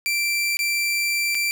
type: tone with dropouts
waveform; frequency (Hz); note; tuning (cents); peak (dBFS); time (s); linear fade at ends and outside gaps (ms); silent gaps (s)
sawtooth; 2349; D7; 0; -17; 0.06-1.51; 0; 0.57-0.591 / 1.347-1.351
effects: none